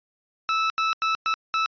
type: tone bursts at uneven times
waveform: sawtooth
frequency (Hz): 1311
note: E6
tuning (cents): -10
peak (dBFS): -17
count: 5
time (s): 0.49-0.7 / 0.78-0.93 / 1.02-1.15 / 1.26-1.34 / 1.54-1.66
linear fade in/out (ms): 0
effects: resampled to 11025 Hz